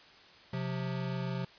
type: tone pair together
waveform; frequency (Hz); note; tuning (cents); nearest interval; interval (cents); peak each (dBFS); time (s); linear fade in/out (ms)
square; 130.28 / 177.6; C3 / F3; -7 / +29; perfect fourth; 536; -36 / -37; 0.53-1.45; 5
effects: white hiss -56 dBFS RMS until 1.58 s + resampled to 11025 Hz